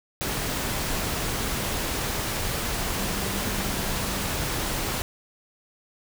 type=tone in noise; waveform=sine; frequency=197.6 Hz; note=G3; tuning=14 cents sharp; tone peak=-35 dBFS; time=2.99-4.27 s; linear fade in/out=0 ms; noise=pink; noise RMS=-28 dBFS; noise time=0.21-5.02 s; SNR=-10 dB; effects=none